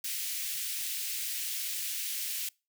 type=high-pass noise; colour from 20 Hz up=white; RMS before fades=-35 dBFS; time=0.04-2.49 s; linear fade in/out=5 ms; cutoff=2100 Hz; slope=24 dB/octave; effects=noise-tail reverb RT60 0.3 s tail -26 dB re dry